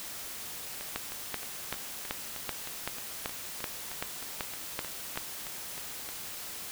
two click trains, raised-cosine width 0.3 ms, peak -24 / -15 dBFS, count 18 / 12, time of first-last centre 0.81-6.09 / 0.96-5.175 s, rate 3.22 / 2.61 Hz, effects white hiss -41 dBFS RMS until 6.71 s

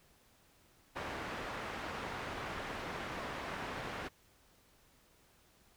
white low-pass noise, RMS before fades -42 dBFS, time 0.95-4.09 s, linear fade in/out 20 ms, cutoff 1600 Hz, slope 12 dB/octave, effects pink hiss -67 dBFS RMS until 5.76 s

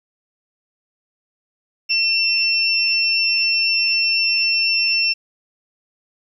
sine tone pair together, 2702 / 5404 Hz, E7 / E8, +42 / +42 cents, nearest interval octave, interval 1200 cents, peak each -18 dBFS, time 1.89-5.14 s, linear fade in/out 20 ms, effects 9-bit

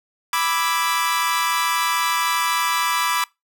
sawtooth chord, E dominant seventh, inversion second, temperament equal, 987.8 / 1174.7 / 1318.5 / 1661.2 Hz, B5 / D6 / E6 / G#6, 0 / 0 / 0 / 0 cents, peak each -19 / -19 / -24 / -25 dBFS, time 0.33-3.24 s, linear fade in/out 2 ms, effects noise-tail reverb RT60 0.2 s tail -23 dB re dry

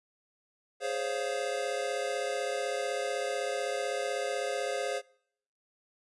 square chord, Db major seventh, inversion second, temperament equal with one note detuned, 415.3 / 523.3 / 559.2 / 698.5 Hz, Ab4 / C5 / Db5 / F5, 0 / 0 / +15 / 0 cents, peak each -38 / -35 / -38 / -38 dBFS, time 0.8-5.02 s, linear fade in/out 50 ms, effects noise-tail reverb RT60 0.7 s tail -25 dB re dry + resampled to 24000 Hz

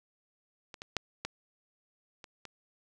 clicks, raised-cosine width 0.2 ms, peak -27 / -24 / -12 / -17 / -29 / -27 dBFS, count 6, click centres 0.742 / 0.819 / 0.967 / 1.25 / 2.242 / 2.453 s, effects none

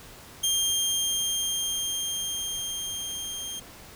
20% pulse tone with level ramp, 3196 Hz, G7, 33 cents sharp, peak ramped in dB -17 to -28 dBFS, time 0.43-3.6 s, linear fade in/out 10 ms, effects pink hiss -47 dBFS RMS until 3.95 s

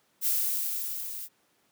violet noise with level ramp, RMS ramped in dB -25 to -39 dBFS, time 0.21-1.29 s, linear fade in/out 50 ms, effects pink hiss -68 dBFS RMS until 1.71 s + high-pass 200 Hz 12 dB/octave

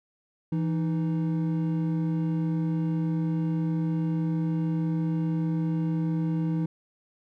triangle tone pair together, 164.8 / 311.1 Hz, E3 / D#4, 0 / 0 cents, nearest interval major seventh, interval 1100 cents, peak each -23 / -29 dBFS, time 0.52-6.66 s, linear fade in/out 5 ms, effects none

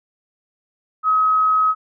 sine tone, 1273 Hz, D#6, 39 cents sharp, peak -13 dBFS, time 1.03-1.75 s, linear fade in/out 50 ms, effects none

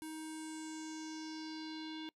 square tone with low-pass filter sweep, 314.6 Hz, D#4, 19 cents sharp, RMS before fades -45 dBFS, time 0.02-2.09 s, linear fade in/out 0 ms, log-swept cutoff 11000 to 3500 Hz, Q 4.2, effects noise-tail reverb RT60 0.1 s tail -24 dB re dry

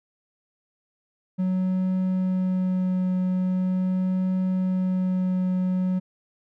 triangle tone with vibrato, 185 Hz, F#3, in tune, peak -19 dBFS, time 1.38-6 s, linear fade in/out 20 ms, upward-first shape triangle, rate 0.42 Hz, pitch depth 11 cents each way, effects none

